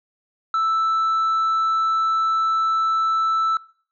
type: tone with tanh clipping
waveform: triangle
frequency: 1320 Hz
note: E6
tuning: 2 cents sharp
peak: -18 dBFS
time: 0.54-3.57 s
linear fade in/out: 2 ms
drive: 7 dB
effects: noise-tail reverb RT60 0.5 s tail -22 dB re dry